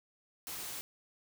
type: noise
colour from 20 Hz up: white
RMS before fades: -42 dBFS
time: 0.47-0.81 s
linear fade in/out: 0 ms
effects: none